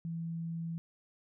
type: tone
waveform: sine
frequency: 165.9 Hz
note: E3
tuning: 11 cents sharp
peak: -35 dBFS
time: 0.05-0.78 s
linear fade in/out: 0 ms
effects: none